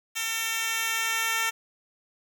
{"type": "tone with high-pass filter sweep", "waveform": "10% pulse", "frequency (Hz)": 451.2, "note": "A4", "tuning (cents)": 44, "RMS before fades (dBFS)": -28, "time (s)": [0.15, 1.51], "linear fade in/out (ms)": 20, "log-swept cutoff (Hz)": [2700, 1300], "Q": 0.72, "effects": ["9-bit"]}